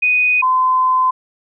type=tone pair in turn; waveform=sine; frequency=2489 / 1026.1 Hz; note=D#7 / C6; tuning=0 / -34 cents; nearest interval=octave + minor third; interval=1534 cents; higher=first; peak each=-11 dBFS; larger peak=neither; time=0.02-0.42 / 0.42-1.11 s; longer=second; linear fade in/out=10 ms; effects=none